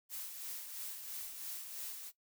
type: noise with tremolo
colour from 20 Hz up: blue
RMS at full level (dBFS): -43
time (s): 0.09-2.12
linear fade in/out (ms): 50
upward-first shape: sine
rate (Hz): 3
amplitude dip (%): 45
effects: noise-tail reverb RT60 0.1 s tail -17 dB re dry